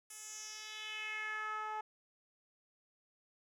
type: tone with band-pass filter sweep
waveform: 10% pulse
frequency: 430.3 Hz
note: A4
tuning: 39 cents flat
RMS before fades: -43 dBFS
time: 0.1-1.81 s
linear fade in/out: 5 ms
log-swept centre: 9400 to 880 Hz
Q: 2.9
effects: none